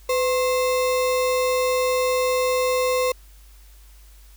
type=tone with sample-and-hold; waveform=sine; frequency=505 Hz; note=B4; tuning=39 cents sharp; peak=-18 dBFS; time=0.09-3.12 s; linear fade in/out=5 ms; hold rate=1575 Hz; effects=added 50 Hz sine -45 dBFS peak until 4.36 s + white hiss -55 dBFS RMS until 4.36 s